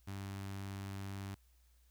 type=tone with notch filter; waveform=sawtooth; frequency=98 Hz; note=G2; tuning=in tune; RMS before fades=-44 dBFS; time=0.07-1.35 s; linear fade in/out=10 ms; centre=510 Hz; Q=1.7; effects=added 60 Hz sine -65 dBFS peak until 1.9 s + white hiss -75 dBFS RMS until 1.9 s